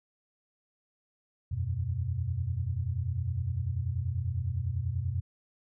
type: chord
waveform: sine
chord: E suspended second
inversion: none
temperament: equal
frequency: 82.41 / 92.5 / 123.47 Hz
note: E2 / F#2 / B2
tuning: 0 / 0 / 0 cents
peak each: -35 / -32 / -33 dBFS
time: 1.51-5.21 s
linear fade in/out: 10 ms
effects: none